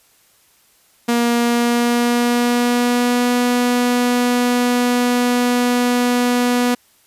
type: tone with pitch glide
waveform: sawtooth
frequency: 236.9 to 244.8 Hz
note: A#3 to B3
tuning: +28 to -15 cents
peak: -10 dBFS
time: 1.08-6.75 s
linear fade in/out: 10 ms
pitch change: +57 cents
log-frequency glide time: 1.36-3.32 s
effects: white hiss -55 dBFS RMS until 7.06 s + resampled to 32000 Hz